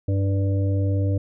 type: harmonic tone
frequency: 98 Hz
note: G2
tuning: in tune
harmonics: 1 / 3 / 5 / 6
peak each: -19 / -29 / -33 / -35 dBFS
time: 0.08-1.18 s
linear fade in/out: 5 ms
effects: none